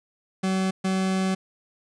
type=tone bursts at uneven times; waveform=40% pulse; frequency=189.3 Hz; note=F#3; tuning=40 cents sharp; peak=-21 dBFS; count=2; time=0.43-0.71 / 0.84-1.35 s; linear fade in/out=10 ms; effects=resampled to 22050 Hz + 9-bit